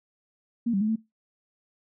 sine tone with pitch steps, 234.5 / 194.9 / 214.5 / 221.9 Hz, A#3 / G3 / A3 / A3, +11 / -10 / -44 / +15 cents, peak -22 dBFS, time 0.66-0.96 s, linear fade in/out 10 ms, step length 75 ms, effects noise-tail reverb RT60 0.2 s tail -21 dB re dry

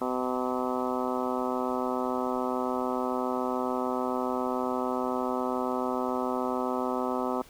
harmonic tone with a mistuned harmonic, 127 Hz, B2, 49 cents sharp, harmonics 2 / 3 / 4 / 5 / 6 / 7 / 8 / 9 / 10, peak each -32 / -34 / -35 / -36 / -37 / -37 / -38 / -39 / -39 dBFS, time 0.01-7.42 s, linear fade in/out 5 ms, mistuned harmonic 10, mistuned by +18 cents, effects pink hiss -54 dBFS RMS until 7.49 s

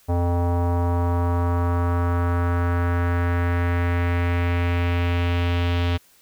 square tone with low-pass filter sweep, 87 Hz, F2, 6 cents flat, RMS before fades -21 dBFS, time 0.08-5.98 s, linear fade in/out 20 ms, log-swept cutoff 770 to 3300 Hz, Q 2.3, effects white hiss -56 dBFS RMS until 6.21 s

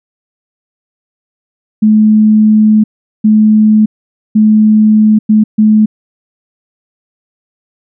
sine tone bursts at uneven times, 214.9 Hz, A3, 41 cents flat, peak -3 dBFS, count 5, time 1.82-2.84 / 3.24-3.86 / 4.35-5.19 / 5.29-5.44 / 5.58-5.86 s, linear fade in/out 10 ms, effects none

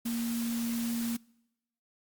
sine tone in noise, 233.1 Hz, A#3, in tune, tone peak -30 dBFS, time 0.05-1.17 s, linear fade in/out 10 ms, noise white, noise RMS -41 dBFS, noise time 0.05-1.17 s, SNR +8 dB, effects noise-tail reverb RT60 0.9 s tail -25 dB re dry + Opus 48 kbps

